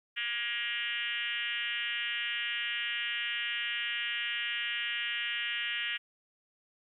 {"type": "tone with frequency modulation", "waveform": "sine", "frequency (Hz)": 2365, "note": "D7", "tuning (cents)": 12, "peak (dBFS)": -31, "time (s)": [0.16, 5.98], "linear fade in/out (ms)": 20, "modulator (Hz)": 234, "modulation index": 3.3, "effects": ["12-bit"]}